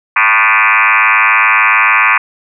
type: tone with frequency modulation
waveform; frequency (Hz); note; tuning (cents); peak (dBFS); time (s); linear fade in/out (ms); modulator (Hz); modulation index
sine; 1755; A6; -5; -6; 0.16-2.18; 5; 107; 7.3
effects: none